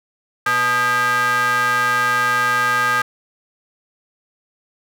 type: ring-modulated tone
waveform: square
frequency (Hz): 185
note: F#3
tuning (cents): 0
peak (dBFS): -13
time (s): 0.46-3.02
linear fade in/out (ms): 5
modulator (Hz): 1420
effects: none